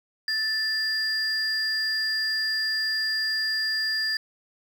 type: tone pair together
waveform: sine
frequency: 1760 / 4817 Hz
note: A6 / D8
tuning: 0 / +43 cents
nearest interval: octave + perfect fourth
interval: 1743 cents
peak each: -26 / -25 dBFS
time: 0.28-4.17 s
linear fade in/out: 2 ms
effects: tanh soft clip ceiling -17 dBFS + 8-bit